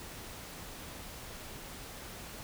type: silence
effects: pink hiss -46 dBFS RMS until 2.43 s